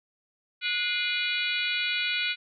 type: harmonic tone with a mistuned harmonic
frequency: 488.1 Hz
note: B4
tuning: 20 cents flat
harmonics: 3 / 4 / 5 / 6 / 7 / 8 / 9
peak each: -33 / -34 / -30 / -34 / -36 / -33 / -39 dBFS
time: 0.61-2.36 s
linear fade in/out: 50 ms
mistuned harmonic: 4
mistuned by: +120 cents
effects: none